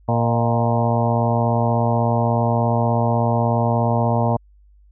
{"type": "harmonic tone with a mistuned harmonic", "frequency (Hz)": 116.54, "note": "A#2", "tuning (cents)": 0, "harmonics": [1, 2, 3, 4, 5, 6, 7, 8, 9], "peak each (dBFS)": [-19, -23, -33, -27, -24, -25, -27, -26, -33], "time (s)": [0.08, 4.37], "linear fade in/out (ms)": 10, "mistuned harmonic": 5, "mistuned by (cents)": 46, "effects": ["added 50 Hz sine -48 dBFS peak until 4.91 s"]}